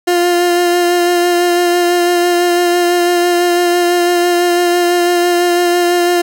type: tone with vibrato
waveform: 30% pulse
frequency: 350.8 Hz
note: F4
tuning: 8 cents sharp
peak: -7 dBFS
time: 0.07-6.22 s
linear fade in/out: 10 ms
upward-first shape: sine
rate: 6 Hz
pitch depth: 16 cents each way
effects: none